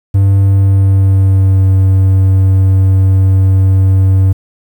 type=tone with pitch glide; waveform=triangle; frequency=97.9 to 95.44 Hz; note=G2 to G2; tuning=-2 to -46 cents; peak=-3 dBFS; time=0.14-4.33 s; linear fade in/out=10 ms; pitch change=-44 cents; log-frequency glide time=0.39-1.66 s; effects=7-bit